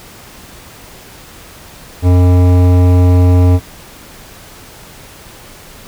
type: tone with hard clipping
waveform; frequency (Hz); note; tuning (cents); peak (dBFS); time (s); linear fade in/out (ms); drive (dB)
sine; 90; F#2; -47; -7; 2.02-3.6; 50; 15
effects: pink hiss -36 dBFS RMS until 5.87 s